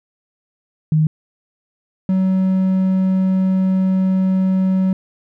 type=tone pair in turn; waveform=sine / triangle; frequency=155.56 / 188.39 Hz; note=D#3 / F#3; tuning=0 / +31 cents; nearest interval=minor third; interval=331 cents; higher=second; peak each=-11 dBFS; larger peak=neither; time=0.92-1.07 / 2.09-4.93 s; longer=second; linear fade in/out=2 ms; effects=none